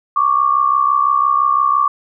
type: tone pair together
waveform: sine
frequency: 1108.8 / 1174.7 Hz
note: C#6 / D6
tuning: 0 / 0 cents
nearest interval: minor second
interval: 100 cents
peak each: -14 dBFS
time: 0.16-1.88 s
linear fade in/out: 5 ms
effects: none